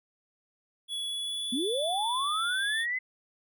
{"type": "tone with pitch glide", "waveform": "square", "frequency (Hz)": [3387, 3458], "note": ["G#7", "A7"], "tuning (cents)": [33, -31], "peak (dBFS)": -32, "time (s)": [0.88, 2.86], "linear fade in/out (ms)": 50, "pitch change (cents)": 36, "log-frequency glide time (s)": [1.07, 1.62]}
{"type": "linear sweep", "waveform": "sine", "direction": "up", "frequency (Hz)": [222.2, 2060], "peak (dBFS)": -28, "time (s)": [1.52, 2.99], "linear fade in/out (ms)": 10}
{"effects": []}